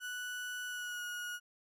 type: tone with pitch glide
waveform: 35% pulse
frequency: 1480 to 1447.9 Hz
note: F#6 to F#6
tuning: 0 to -38 cents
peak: -37 dBFS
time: 0-1.4 s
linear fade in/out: 50 ms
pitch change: -38 cents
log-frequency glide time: 0.66-1.03 s
effects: none